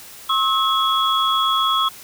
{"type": "tone cluster", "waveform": "sine", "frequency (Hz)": [1078, 1294, 3343], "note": ["C#6", "E6", "G#7"], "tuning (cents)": [-49, -32, 11], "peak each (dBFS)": -20, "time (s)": [0.29, 1.89], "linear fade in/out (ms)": 10, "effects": ["white hiss -40 dBFS RMS until 2.03 s"]}